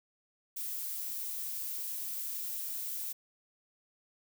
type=noise; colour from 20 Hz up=violet; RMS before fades=-38 dBFS; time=0.56-3.13 s; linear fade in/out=10 ms; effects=none